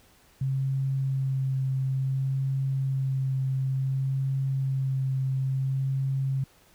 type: tone with vibrato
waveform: sine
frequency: 133.8 Hz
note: C3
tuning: 39 cents sharp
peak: -24 dBFS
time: 0.41-6.44 s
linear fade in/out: 5 ms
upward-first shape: sine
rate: 0.57 Hz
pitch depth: 14 cents each way
effects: pink hiss -59 dBFS RMS until 6.74 s